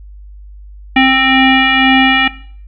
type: tone with frequency modulation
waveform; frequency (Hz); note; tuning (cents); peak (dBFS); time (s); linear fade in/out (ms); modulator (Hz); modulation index
sine; 1318.5; E6; 0; -6; 0.96-2.28; 5; 527; 2.8
effects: noise-tail reverb RT60 0.5 s tail -17 dB re dry + added 50 Hz sine -31 dBFS peak until 2.67 s